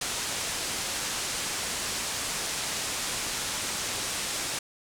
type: low-pass noise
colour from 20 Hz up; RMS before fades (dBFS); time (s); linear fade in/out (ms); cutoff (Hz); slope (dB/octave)
white; -32; 0.01-4.59; 5; 9100; 24
effects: none